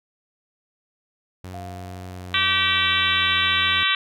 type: tone with pitch glide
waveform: sawtooth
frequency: 91.9 to 86.74 Hz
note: F#2 to F2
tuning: -11 to -11 cents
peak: -30 dBFS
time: 1.44-3.83 s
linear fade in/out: 0 ms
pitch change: -100 cents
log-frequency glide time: 2.07-2.89 s
type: tone with exponential decay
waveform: sine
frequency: 700 Hz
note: F5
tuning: 4 cents sharp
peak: -34 dBFS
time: 1.54-3.52 s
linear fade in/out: 1 ms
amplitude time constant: 430 ms
type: harmonic tone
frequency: 385.1 Hz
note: G4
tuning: 31 cents flat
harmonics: 3 / 4 / 5 / 6 / 7 / 8 / 9 / 10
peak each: -26 / -26 / -26 / -26 / -26 / -26 / -26 / -26 dBFS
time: 2.34-3.95 s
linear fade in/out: 2 ms
effects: none